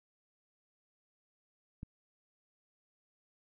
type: click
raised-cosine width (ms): 5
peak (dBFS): -30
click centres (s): 1.831
effects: none